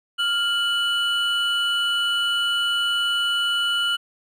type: tone pair together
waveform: triangle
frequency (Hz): 1399.4 / 2960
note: F6 / F#7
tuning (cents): +3 / 0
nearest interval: octave + minor second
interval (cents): 1297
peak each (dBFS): -22 / -20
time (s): 0.18-3.97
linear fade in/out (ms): 20
effects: none